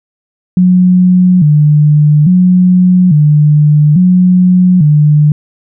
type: tone with vibrato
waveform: sine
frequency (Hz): 164.81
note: E3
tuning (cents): 0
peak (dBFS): -3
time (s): 0.57-5.32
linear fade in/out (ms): 2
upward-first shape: square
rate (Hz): 0.59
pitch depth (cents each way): 170
effects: none